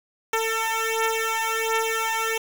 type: beating tone pair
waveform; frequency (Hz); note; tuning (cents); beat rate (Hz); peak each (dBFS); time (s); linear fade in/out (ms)
10% pulse; 447.4 / 448.8; A4 / A4; +29 / +34; 1.4; -17 / -18; 0.33-2.38; 5
effects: 7-bit